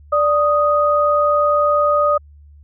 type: tone pair together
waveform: sine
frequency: 587.3 / 1244.4 Hz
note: D5 / D#6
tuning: 0 / 0 cents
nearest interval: octave + minor second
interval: 1300 cents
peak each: -15 dBFS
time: 0.12-2.18 s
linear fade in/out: 10 ms
effects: added 73 Hz sine -41 dBFS peak until 2.63 s